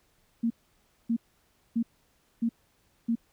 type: tone bursts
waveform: sine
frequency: 231 Hz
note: A#3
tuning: 16 cents flat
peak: -23 dBFS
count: 5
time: 0.43-3.155 s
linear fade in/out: 10 ms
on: 73 ms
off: 590 ms
effects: pink hiss -68 dBFS RMS until 3.32 s